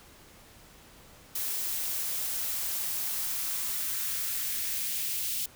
blue noise with high-pass filter sweep, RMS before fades -32 dBFS, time 1.35-5.46 s, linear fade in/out 5 ms, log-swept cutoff 280 to 2900 Hz, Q 1.4, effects pink hiss -54 dBFS RMS until 5.55 s

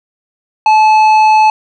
sine tone with tanh clipping, 865 Hz, A5, 30 cents flat, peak -6 dBFS, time 0.66-1.5 s, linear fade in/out 2 ms, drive 9 dB, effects none

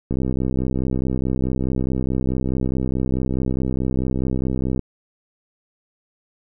click train, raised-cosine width 3 ms, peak -10 dBFS, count 304, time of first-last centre 0.11-4.793 s, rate 64.7 Hz, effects none

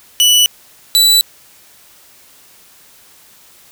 sawtooth tone pair in turn, 2960 / 3959 Hz, F#7 / B7, 0 / +3 cents, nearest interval perfect fourth, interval 503 cents, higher second, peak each -4 dBFS, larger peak neither, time 0.2-0.46 / 0.95-1.21 s, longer neither, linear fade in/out 0 ms, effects white hiss -45 dBFS RMS until 3.71 s

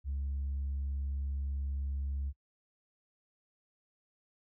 sine tone, 69.2 Hz, C#2, 2 cents flat, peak -31 dBFS, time 0.04-2.33 s, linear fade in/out 50 ms, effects noise-tail reverb RT60 0.1 s tail -23 dB re dry + tanh soft clip ceiling -30 dBFS

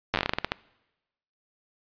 slowing click train, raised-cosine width 0.3 ms, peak -8 dBFS, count 13, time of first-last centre 0.14-0.519 s, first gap 9 ms, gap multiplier 1.21, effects noise-tail reverb RT60 1.0 s tail -23 dB re dry + resampled to 11025 Hz

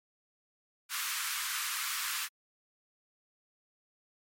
pink high-pass noise, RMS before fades -35 dBFS, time 0.89-2.29 s, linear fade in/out 50 ms, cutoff 1100 Hz, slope 48 dB/octave, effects MP3 64 kbps

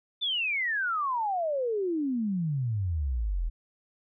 sine exponential sweep, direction down, 3599 to 38 Hz, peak -26 dBFS, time 0.21-3.5 s, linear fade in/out 20 ms, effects none

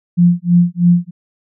sine tone with tremolo, 174.61 Hz, F3, in tune, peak -5 dBFS, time 0.17-1.11 s, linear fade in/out 20 ms, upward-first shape sine, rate 3.1 Hz, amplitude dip 100%, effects none

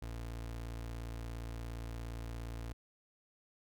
30% pulse tone, 57.2 Hz, A#1, 32 cents flat, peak -38 dBFS, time 0.02-2.73 s, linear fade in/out 5 ms, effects none

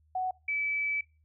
sine tone pair in turn, 743 / 2302 Hz, F#5 / D7, +7 / -35 cents, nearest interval octave + minor sixth, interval 1958 cents, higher second, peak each -28 dBFS, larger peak neither, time 0.15-0.31 / 0.48-1.01 s, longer second, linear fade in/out 5 ms, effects noise-tail reverb RT60 0.3 s tail -23 dB re dry + added 77 Hz sine -63 dBFS peak until 1.24 s

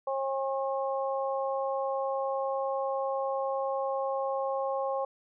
harmonic tone, 270.1 Hz, C#4, 45 cents flat, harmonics 2 / 3 / 4, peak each -30 / -34 / -36 dBFS, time 0.07-5.05 s, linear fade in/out 5 ms, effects none

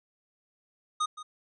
square tone with echo, 1239 Hz, D#6, 8 cents flat, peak -26 dBFS, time 1-1.06 s, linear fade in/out 10 ms, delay 170 ms, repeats 1, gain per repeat -14 dB, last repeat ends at 1.23 s, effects resampled to 22050 Hz

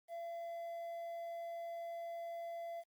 triangle tone with quantisation, 678 Hz, E5, 49 cents sharp, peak -40 dBFS, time 0.08-2.84 s, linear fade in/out 50 ms, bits 11, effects Opus 32 kbps

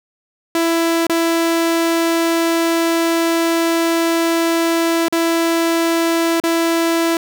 sawtooth tone with dropouts, 332.5 Hz, E4, 15 cents sharp, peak -10 dBFS, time 0.55-7.17 s, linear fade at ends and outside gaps 2 ms, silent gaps 1.068-1.096 / 5.084-5.125 / 6.401-6.437 s, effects none

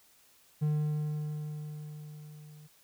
triangle tone with level ramp, 151 Hz, D3, 48 cents sharp, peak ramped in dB -23 to -48 dBFS, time 0.61-2.68 s, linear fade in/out 20 ms, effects white hiss -63 dBFS RMS until 2.83 s

